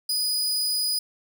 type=tone; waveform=sawtooth; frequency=4961 Hz; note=D#8; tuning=6 cents flat; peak=-20 dBFS; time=0.09-0.99 s; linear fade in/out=5 ms; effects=none